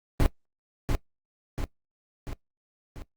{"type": "noise with echo", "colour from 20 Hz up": "brown", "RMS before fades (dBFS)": -19, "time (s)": [0.2, 0.26], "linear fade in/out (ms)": 0, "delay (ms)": 690, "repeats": 4, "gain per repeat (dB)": -5, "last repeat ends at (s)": 3.02, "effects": ["noise-tail reverb RT60 0.1 s tail -20 dB re dry", "Opus 32 kbps"]}